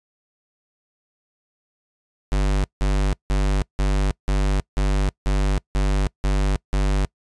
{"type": "tone bursts", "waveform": "square", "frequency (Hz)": 49, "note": "G1", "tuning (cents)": 0, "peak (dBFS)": -18, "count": 10, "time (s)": [2.32, 7.05], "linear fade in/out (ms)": 0, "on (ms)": 320, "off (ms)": 170, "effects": ["noise-tail reverb RT60 0.1 s tail -25 dB re dry", "resampled to 22050 Hz"]}